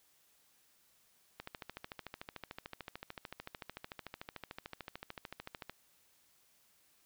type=click train; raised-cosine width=0.3 ms; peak=-27 dBFS; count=59; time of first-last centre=1.4-5.696 s; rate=13.5 Hz; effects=white hiss -70 dBFS RMS until 7.05 s